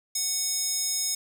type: tone with high-pass filter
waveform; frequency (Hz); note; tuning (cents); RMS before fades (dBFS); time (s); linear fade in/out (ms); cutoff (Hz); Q
square; 740; F#5; 0; -28; 0.15-1.15; 5; 6100; 2.9
effects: none